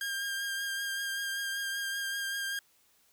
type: tone with vibrato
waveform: sawtooth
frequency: 1606 Hz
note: G6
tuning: 41 cents sharp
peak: -29 dBFS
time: 0.01-2.59 s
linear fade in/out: 2 ms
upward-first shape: triangle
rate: 5.2 Hz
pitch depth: 22 cents each way
effects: white hiss -67 dBFS RMS until 3.12 s